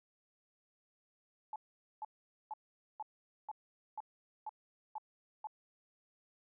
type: tone bursts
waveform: sine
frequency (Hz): 861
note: A5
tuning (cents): -38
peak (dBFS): -39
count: 9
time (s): 1.53-5.471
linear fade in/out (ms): 2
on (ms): 29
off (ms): 460
effects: none